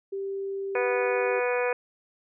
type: tone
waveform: sine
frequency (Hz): 392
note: G4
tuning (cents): 0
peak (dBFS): -29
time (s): 0.12-1.4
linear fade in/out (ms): 10
type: harmonic tone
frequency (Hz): 246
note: B3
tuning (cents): -7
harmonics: 2 / 3 / 4 / 5 / 6 / 7 / 8 / 9 / 10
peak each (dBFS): -25 / -35 / -34 / -39 / -36 / -36 / -44 / -37 / -35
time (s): 0.75-1.73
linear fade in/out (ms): 2
effects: none